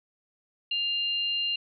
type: tone pair together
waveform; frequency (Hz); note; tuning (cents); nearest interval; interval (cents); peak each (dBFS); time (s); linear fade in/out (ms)
sine; 2802 / 4140; F7 / C8; +5 / -19; perfect fifth; 676; -26 / -35; 0.71-1.56; 5
effects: none